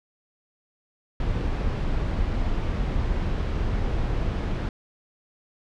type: noise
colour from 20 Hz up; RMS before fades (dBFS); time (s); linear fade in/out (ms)
brown; -25; 1.2-4.69; 2
effects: low-pass 4000 Hz 12 dB/octave